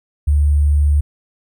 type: tone with sample-and-hold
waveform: sine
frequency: 73.1 Hz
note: D2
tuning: 7 cents flat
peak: -10 dBFS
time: 0.27-1.01 s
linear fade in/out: 10 ms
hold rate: 8820 Hz
effects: none